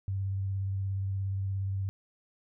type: tone with vibrato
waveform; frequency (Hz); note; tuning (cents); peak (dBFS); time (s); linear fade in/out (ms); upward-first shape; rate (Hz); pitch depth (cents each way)
sine; 97.1; G2; -16; -29; 0.08-1.89; 0; square; 17; 15
effects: none

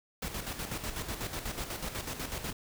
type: noise with tremolo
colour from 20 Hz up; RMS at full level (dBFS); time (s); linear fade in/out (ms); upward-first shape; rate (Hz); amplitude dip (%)
pink; -36; 0.22-2.53; 5; square; 8.1; 55
effects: none

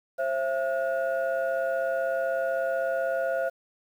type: tone cluster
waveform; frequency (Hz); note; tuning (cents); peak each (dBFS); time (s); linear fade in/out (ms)
sine; 534 / 670 / 1441; C5 / E5 / F#6; +35 / +28 / -46; -27 / -27 / -33; 0.18-3.5; 20
effects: tanh soft clip ceiling -18 dBFS + 9-bit

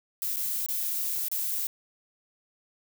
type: noise with dropouts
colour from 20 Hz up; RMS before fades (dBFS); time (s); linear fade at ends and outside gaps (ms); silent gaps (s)
violet; -30; 0.22-1.67; 1; 0.361-0.368 / 0.662-0.686 / 1.284-1.315
effects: none

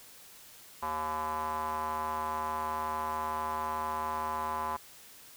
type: tone with band-pass filter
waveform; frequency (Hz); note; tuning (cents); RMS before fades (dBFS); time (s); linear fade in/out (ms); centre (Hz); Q
square; 77.78; D#2; 0; -34; 0.82-4.77; 10; 990; 6.3
effects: white hiss -53 dBFS RMS until 5.36 s

